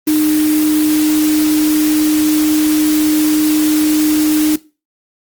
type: tone in noise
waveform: sine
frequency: 306.1 Hz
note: D#4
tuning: 28 cents flat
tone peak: -10 dBFS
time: 0.07-4.56 s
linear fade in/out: 5 ms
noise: white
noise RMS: -22 dBFS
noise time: 0.07-4.56 s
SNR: +9 dB
effects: noise-tail reverb RT60 0.3 s tail -19 dB re dry + Opus 24 kbps